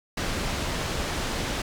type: low-pass noise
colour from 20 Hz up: pink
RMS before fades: -29 dBFS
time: 0.17-1.62 s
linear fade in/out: 5 ms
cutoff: 6600 Hz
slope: 12 dB/octave
effects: none